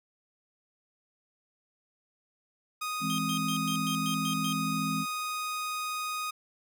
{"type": "tone", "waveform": "sawtooth", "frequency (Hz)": 1244.5, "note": "D#6", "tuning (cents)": 0, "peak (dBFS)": -28, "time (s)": [2.81, 6.31], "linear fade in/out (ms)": 10}
{"type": "chord", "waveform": "sine", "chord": "E augmented", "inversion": "none", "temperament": "equal", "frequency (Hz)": [164.81, 207.7, 261.6], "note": ["E3", "G#3", "B#3"], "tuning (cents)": [0, 0, 0], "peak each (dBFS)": -34, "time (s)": [3, 5.06], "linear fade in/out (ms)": 50}
{"type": "tone bursts", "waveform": "sawtooth", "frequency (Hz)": 3179, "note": "G7", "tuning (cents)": 24, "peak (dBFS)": -31, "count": 8, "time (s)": [3.1, 4.526], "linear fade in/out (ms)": 0, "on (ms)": 82, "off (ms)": 110}
{"effects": []}